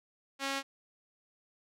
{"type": "tone with band-pass filter", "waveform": "sawtooth", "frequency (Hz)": 273.6, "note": "C#4", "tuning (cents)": -23, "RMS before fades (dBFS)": -35, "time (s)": [0.39, 0.63], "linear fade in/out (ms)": 50, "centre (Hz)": 3000, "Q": 0.54, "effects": []}